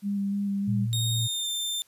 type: tone with vibrato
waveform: sine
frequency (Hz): 200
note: G3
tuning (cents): +35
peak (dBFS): -25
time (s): 0.02-0.88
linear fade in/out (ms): 50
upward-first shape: square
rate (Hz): 3.3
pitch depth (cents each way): 12
type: tone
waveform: sine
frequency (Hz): 115.9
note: A#2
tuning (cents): -10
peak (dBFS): -25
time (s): 0.67-1.28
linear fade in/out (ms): 20
type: tone with pitch glide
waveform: sawtooth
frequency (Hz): 3707 to 3583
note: A#7 to A7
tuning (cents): -10 to +31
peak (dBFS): -25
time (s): 0.93-1.82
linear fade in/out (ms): 0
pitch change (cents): -59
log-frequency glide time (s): 1.14-1.5
effects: white hiss -62 dBFS RMS until 1.87 s + resampled to 32000 Hz